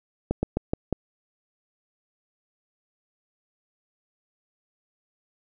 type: slowing click train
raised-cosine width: 2 ms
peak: -10 dBFS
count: 5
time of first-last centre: 0.31-0.927 s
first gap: 120 ms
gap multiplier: 1.17
effects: none